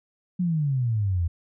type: exponential sweep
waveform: sine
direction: down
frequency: 185 to 81.4 Hz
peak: -21 dBFS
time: 0.39-1.28 s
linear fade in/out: 10 ms
effects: none